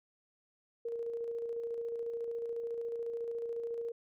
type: tone with tremolo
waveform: sine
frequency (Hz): 466.2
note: A#4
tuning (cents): 0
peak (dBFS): -34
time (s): 0.85-3.92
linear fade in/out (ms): 5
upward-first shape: square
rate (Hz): 14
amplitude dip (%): 30
effects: none